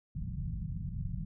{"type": "low-pass noise", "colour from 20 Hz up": "white", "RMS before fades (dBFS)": -37, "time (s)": [0.15, 1.25], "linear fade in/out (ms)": 5, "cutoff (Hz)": 180, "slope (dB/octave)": 48, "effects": []}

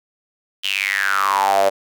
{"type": "tone with high-pass filter sweep", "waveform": "sawtooth", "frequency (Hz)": 98.2, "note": "G2", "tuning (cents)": 4, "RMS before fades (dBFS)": -18, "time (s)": [0.63, 1.7], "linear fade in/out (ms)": 20, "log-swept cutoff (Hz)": [3100, 570], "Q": 8.8, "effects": []}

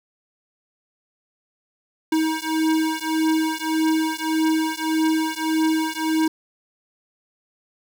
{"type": "beating tone pair", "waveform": "square", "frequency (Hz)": [316.7, 318.4], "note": ["D#4", "D#4"], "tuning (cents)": [31, 40], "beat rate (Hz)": 1.7, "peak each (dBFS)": -23, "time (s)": [2.12, 6.28], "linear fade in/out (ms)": 5, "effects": []}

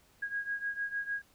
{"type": "beating tone pair", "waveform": "sine", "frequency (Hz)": [1640, 1646.6], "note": ["G#6", "G#6"], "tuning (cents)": [-22, -15], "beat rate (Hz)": 6.6, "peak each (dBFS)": [-35, -38], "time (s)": [0.22, 1.22], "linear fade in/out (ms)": 10, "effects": ["pink hiss -65 dBFS RMS until 1.34 s"]}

